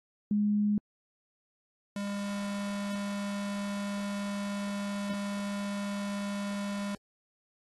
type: tone pair in turn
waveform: sine / square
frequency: 207.7 / 201.7 Hz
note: G#3 / G3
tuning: 0 / +50 cents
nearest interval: minor second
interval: 50 cents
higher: first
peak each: -24 / -33 dBFS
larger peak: first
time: 0.31-0.78 / 1.96-6.95 s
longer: second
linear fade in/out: 2 ms
effects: AAC 32 kbps